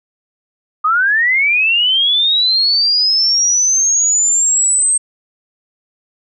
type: linear sweep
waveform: sine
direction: up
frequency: 1209 to 8372 Hz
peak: -10 dBFS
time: 0.84-4.98 s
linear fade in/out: 10 ms
effects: none